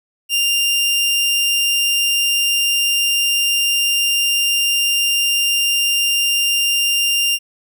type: tone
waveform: sawtooth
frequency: 2794 Hz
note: F7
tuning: in tune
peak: -11 dBFS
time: 0.29-7.39 s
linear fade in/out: 50 ms
effects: none